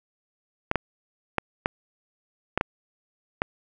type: clicks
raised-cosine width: 0.5 ms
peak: -7 dBFS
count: 7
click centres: 0.714 / 0.757 / 1.383 / 1.659 / 2.576 / 2.611 / 3.419 s
effects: none